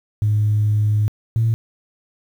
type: tone pair in turn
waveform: sine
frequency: 105.7 / 113.42 Hz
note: G#2 / A#2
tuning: +31 / -47 cents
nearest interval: minor second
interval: 122 cents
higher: second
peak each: -13 dBFS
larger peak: neither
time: 0.22-1.08 / 1.36-1.54 s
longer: first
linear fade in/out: 0 ms
effects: tanh soft clip ceiling -10 dBFS + 8-bit